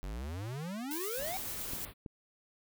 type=exponential sweep; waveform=square; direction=up; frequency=44.41 to 784 Hz; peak=-38 dBFS; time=0.03-1.37 s; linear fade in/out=0 ms
type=noise with tremolo; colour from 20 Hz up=blue; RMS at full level=-39 dBFS; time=0.91-1.85 s; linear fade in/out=0 ms; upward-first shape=triangle; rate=8.9 Hz; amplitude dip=25%
type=band-stop noise; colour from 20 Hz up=pink; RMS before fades=-48 dBFS; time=1.16-1.94 s; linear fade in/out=50 ms; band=4300 to 9900 Hz; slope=48 dB/octave
type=clicks; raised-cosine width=3 ms; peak=-30 dBFS; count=2; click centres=1.734 / 2.062 s
effects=none